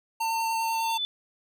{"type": "tone with vibrato", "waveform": "square", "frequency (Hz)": 904, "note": "A5", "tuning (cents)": 47, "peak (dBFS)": -26, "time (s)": [0.2, 0.98], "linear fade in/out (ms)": 10, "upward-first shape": "sine", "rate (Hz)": 10, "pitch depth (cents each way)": 10}
{"type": "tone with exponential growth", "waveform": "sine", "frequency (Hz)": 3498, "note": "A7", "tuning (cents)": -11, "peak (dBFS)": -24, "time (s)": [0.59, 1.05], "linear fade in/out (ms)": 0, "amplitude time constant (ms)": 99}
{"effects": []}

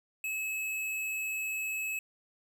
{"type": "tone", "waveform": "square", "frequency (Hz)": 2585, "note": "E7", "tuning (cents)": -34, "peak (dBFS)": -33, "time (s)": [0.24, 1.99], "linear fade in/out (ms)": 2, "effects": []}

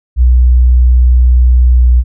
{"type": "tone with pitch glide", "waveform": "sine", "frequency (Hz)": [61.74, 61.07], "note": ["B1", "B1"], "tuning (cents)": [0, -19], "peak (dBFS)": -3, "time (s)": [0.16, 2.04], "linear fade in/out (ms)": 50, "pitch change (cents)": -19, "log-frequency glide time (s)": [1.72, 1.88], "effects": []}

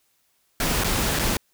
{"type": "noise with dropouts", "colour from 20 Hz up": "pink", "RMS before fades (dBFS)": -23, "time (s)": [0.6, 1.37], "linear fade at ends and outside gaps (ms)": 2, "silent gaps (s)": [[0.838, 0.843], [1.19, 1.194]], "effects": ["white hiss -67 dBFS RMS until 1.53 s"]}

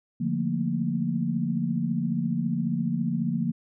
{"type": "chord", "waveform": "sine", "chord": "Bb major seventh", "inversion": "first", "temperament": "just", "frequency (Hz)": [145.68, 174.81, 218.5, 233.1], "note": ["D3", "F3", "A3", "Bb3"], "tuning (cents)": [-14, 2, -12, 0], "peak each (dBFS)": [-31, -28, -33, -28], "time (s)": [0.2, 3.52], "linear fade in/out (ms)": 10, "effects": []}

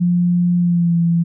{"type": "tone with pitch glide", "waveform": "sine", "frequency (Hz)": [175.9, 169.12], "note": ["F3", "E3"], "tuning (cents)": [13, 45], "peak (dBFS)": -12, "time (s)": [0, 1.24], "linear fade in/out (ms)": 20, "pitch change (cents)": -68, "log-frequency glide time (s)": [0.58, 0.97], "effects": []}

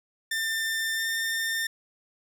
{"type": "tone with pitch glide", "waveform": "sawtooth", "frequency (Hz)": [1793, 1806.5], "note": ["A6", "A6"], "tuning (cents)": [32, 45], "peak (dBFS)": -23, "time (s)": [0.31, 1.67], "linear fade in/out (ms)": 5, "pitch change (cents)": 13, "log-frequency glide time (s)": [0.97, 1.05], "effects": []}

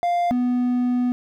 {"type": "tone pair in turn", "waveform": "triangle", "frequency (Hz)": [698.5, 247], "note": ["F5", "B3"], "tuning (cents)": [0, 0], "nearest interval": "octave + tritone", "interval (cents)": 1800, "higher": "first", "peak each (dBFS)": -16, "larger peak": "neither", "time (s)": [[0.03, 0.31], [0.31, 1.12]], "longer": "second", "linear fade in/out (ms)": 0, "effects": []}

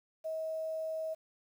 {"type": "tone with quantisation", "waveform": "sine", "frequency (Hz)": 638, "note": "D#5", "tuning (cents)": 43, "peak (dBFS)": -34, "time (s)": [0.24, 1.15], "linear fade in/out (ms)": 20, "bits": 10, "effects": []}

